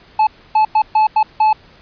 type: tone bursts at uneven times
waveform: triangle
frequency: 864 Hz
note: A5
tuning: 32 cents flat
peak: -7 dBFS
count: 6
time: 0.19-0.27 / 0.55-0.65 / 0.75-0.82 / 0.95-1.07 / 1.16-1.23 / 1.4-1.53 s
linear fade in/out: 5 ms
effects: pink hiss -46 dBFS RMS until 1.81 s + resampled to 11025 Hz